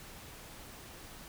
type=silence; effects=pink hiss -50 dBFS RMS until 1.28 s